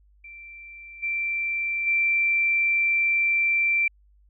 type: tone with level steps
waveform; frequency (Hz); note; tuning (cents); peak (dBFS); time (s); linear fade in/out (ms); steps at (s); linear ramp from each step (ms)
sine; 2349; D7; 0; -40 / -24 / -19; 0.24-3.88; 5; 1.02 / 1.86; 20
effects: added 50 Hz sine -55 dBFS peak until 4.29 s